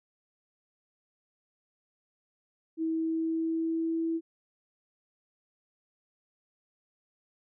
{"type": "tone with pitch glide", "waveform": "sine", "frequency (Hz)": [323, 328.3], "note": ["E4", "E4"], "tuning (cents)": [-35, -7], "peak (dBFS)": -27, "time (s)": [2.77, 4.21], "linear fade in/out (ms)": 50, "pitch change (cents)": 28, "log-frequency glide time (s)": [2.9, 4.09], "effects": []}